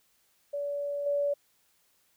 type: tone with level steps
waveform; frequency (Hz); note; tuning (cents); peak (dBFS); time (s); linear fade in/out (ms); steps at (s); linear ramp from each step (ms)
sine; 573; D5; -43; -30 / -25; 0.53-1.34; 10; 1.06; 5
effects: white hiss -69 dBFS RMS until 2.16 s